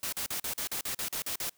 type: noise bursts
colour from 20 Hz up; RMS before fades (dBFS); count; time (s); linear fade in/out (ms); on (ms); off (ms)
white; -34; 11; 0.03-1.495; 2; 95; 42
effects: white hiss -67 dBFS RMS until 1.57 s